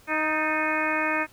harmonic tone with a mistuned harmonic, 311.1 Hz, D#4, in tune, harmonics 1 / 2 / 3 / 4 / 5 / 6 / 7 / 8, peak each -31 / -31 / -31 / -31 / -31 / -31 / -31 / -31 dBFS, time 0.07-1.27 s, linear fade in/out 50 ms, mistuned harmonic 6, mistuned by -58 cents, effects pink hiss -55 dBFS RMS until 1.32 s

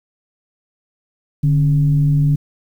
sine tone with frequency modulation, 146.83 Hz, D3, in tune, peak -11 dBFS, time 1.43-2.36 s, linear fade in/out 10 ms, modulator 125 Hz, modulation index 0.36, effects 8-bit

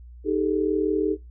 sine tone cluster, 310.5 / 396.2 / 436.3 Hz, D#4 / G4 / A4, -3 / +18 / -15 cents, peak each -25 dBFS, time 0.24-1.17 s, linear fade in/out 50 ms, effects noise-tail reverb RT60 0.2 s tail -21 dB re dry + added 60 Hz sine -41 dBFS peak until 1.3 s

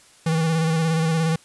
square tone with vibrato, 161.8 Hz, E3, 32 cents flat, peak -19 dBFS, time 0.26-1.36 s, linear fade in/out 5 ms, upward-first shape square, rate 17 Hz, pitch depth 30 cents each way, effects white hiss -52 dBFS RMS until 1.44 s + resampled to 24000 Hz

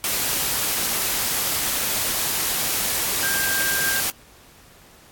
sine tone in noise, 1590 Hz, G6, 24 cents sharp, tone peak -23 dBFS, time 3.23-4 s, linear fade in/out 0 ms, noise white, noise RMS -23 dBFS, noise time 0.04-4.1 s, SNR -3 dB, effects pink hiss -50 dBFS RMS until 5.11 s + AAC 64 kbps

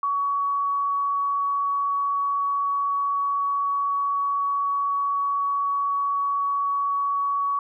sine tone, 1126 Hz, C#6, 27 cents sharp, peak -21 dBFS, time 0.03-7.59 s, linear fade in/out 2 ms, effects none

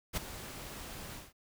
pink noise with ADSR envelope, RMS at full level -32 dBFS, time 0.13-1.33 s, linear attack 40 ms, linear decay 11 ms, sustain -13 dB, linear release 190 ms, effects none

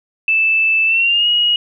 sine tone with pitch glide, 2637 to 2892 Hz, E7 to F#7, 0 to -40 cents, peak -11 dBFS, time 0.28-1.56 s, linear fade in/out 2 ms, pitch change +160 cents, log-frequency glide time 0.86-1.28 s, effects none

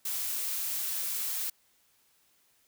blue noise, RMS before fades -33 dBFS, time 0.05-1.5 s, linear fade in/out 5 ms, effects white hiss -68 dBFS RMS until 2.67 s

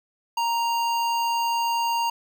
square tone with notch filter, 932.3 Hz, A#5, in tune, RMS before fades -24 dBFS, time 0.37-2.1 s, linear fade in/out 5 ms, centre 10000 Hz, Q 1.3, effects none

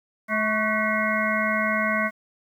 harmonic tone with a mistuned harmonic, 215.1 Hz, A3, 39 cents flat, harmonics 1 / 3 / 5 / 7 / 9 / 10, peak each -28 / -28 / -28 / -28 / -28 / -28 dBFS, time 0.28-2.11 s, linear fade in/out 50 ms, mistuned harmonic 5, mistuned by +56 cents, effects 9-bit

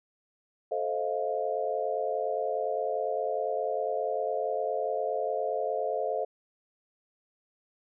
sine chord, F dominant seventh, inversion first, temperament just, 436.5 / 523.8 / 628.6 / 698.5 Hz, A4 / C5 / Eb5 / F5, -14 / +2 / +18 / 0 cents, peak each -33 dBFS, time 0.71-6.25 s, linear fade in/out 10 ms, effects none

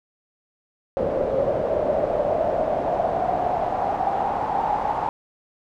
brown noise with band-pass filter sweep, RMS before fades -23 dBFS, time 0.97-5.09 s, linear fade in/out 0 ms, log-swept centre 540 to 870 Hz, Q 7.7, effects none

